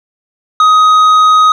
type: tone with tanh clipping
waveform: sine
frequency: 1256 Hz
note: D#6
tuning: 16 cents sharp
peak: -5 dBFS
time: 0.6-1.52 s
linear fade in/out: 2 ms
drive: 7 dB
effects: none